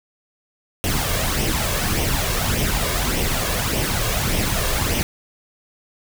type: noise with flanger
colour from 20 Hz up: pink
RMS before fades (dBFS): -21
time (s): 0.84-5.03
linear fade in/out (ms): 0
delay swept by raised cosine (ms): 0.34 to 1.84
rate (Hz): 1.7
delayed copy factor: +0.55
effects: none